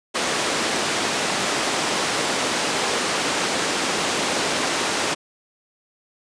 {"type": "band-pass noise", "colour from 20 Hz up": "pink", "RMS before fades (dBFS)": -23, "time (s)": [0.14, 5.15], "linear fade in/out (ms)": 20, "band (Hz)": [300, 8400], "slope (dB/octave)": 12, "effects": ["resampled to 22050 Hz"]}